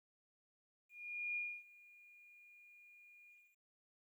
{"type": "tone with ADSR envelope", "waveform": "sine", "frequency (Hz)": 2427, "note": "D#7", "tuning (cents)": -44, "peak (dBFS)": -37, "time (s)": [0.89, 3.58], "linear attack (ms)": 470, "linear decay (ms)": 270, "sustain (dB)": -23, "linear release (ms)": 280, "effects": ["13-bit"]}